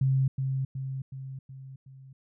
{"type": "tone with echo", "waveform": "sine", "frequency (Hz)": 133.4, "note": "C3", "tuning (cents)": 34, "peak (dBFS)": -21, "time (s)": [0.01, 0.28], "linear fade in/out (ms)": 5, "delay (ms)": 370, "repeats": 5, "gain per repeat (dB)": -5, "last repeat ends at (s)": 2.13, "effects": []}